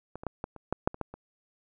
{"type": "clicks", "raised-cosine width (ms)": 1, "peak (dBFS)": [-25, -27, -17, -19, -30, -14, -9, -26, -17, -28], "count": 10, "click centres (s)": [0.156, 0.235, 0.267, 0.441, 0.563, 0.726, 0.875, 0.944, 1.013, 1.14], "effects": []}